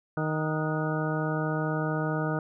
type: harmonic tone with a mistuned harmonic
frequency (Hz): 155.56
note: D#3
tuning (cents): 0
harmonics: 1 / 2 / 3 / 4 / 5 / 6 / 8 / 9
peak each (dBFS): -29 / -33 / -35 / -35 / -39 / -40 / -37 / -37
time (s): 0.17-2.39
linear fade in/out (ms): 2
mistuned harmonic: 9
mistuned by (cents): +70
effects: none